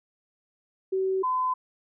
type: tone pair in turn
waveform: sine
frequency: 380.3 / 1017.9 Hz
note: F#4 / C6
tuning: +48 / -48 cents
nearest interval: octave + perfect fourth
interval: 1704 cents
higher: second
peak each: -23 dBFS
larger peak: neither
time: 0.92-1.23 / 1.23-1.54 s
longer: neither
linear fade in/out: 10 ms
effects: none